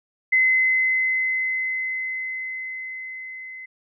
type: tone with level ramp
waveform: sine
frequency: 2046 Hz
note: C7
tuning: 39 cents flat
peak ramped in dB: -14 to -35 dBFS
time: 0.32-3.66 s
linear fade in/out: 10 ms
effects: none